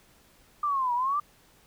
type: linear two-way sweep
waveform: sine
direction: down then up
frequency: 1203 to 947 to 1203 Hz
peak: -24 dBFS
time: 0.63-1.2 s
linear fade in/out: 5 ms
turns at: 0.94 s
effects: pink hiss -60 dBFS RMS until 1.66 s